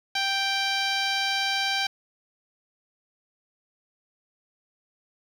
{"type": "tone with low-pass filter", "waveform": "10% pulse", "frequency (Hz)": 784, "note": "G5", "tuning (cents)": 0, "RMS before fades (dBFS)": -26, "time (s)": [0.15, 1.87], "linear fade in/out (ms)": 5, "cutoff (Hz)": 5500, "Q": 1.3, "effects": ["7-bit"]}